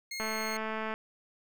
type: tone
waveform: 20% pulse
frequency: 2146 Hz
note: C7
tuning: 43 cents sharp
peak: -31 dBFS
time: 0.11-0.57 s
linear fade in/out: 5 ms
type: click train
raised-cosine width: 0.5 ms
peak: -21 dBFS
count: 163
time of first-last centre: 0.2-0.94 s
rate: 219 Hz
effects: none